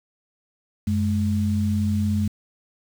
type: tone pair together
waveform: sine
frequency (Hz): 93.8 / 210.6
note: F#2 / G#3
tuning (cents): +24 / +24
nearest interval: octave + major second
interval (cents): 1400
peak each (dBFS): -22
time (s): 0.87-2.28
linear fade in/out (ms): 5
effects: 7-bit